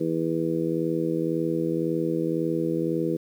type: harmonic tone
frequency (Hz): 81.9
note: E2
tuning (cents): -11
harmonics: 2 / 3 / 4 / 5 / 6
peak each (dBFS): -30 / -34 / -26 / -31 / -30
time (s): 0-3.17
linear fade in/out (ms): 10
effects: 9-bit